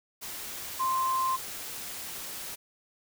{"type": "tone in noise", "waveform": "sine", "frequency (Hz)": 1046.5, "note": "C6", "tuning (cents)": 0, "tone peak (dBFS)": -25, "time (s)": [0.79, 1.37], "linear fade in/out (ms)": 20, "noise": "white", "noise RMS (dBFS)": -39, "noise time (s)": [0.21, 2.56], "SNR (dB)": 11, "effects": []}